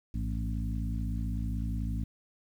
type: harmonic tone with a mistuned harmonic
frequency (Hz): 56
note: A1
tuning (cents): +31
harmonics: 1 / 2 / 3 / 4 / 5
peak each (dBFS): -32 / -36 / -40 / -39 / -44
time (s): 0.14-2.04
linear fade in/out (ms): 5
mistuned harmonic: 2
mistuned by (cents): -75
effects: 10-bit